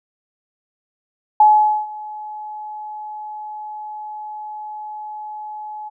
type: tone with ADSR envelope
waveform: sine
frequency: 850 Hz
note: G#5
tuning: 40 cents sharp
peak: -6 dBFS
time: 1.4-5.9 s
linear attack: 4 ms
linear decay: 460 ms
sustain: -22 dB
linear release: 24 ms
effects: none